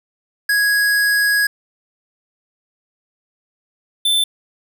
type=tone pair in turn; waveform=square; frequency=1661.2 / 3537 Hz; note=G#6 / A7; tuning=0 / +8 cents; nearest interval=octave + minor second; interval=1308 cents; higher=second; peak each=-14 / -14 dBFS; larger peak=neither; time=0.49-1.47 / 4.05-4.24 s; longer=first; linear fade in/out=5 ms; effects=8-bit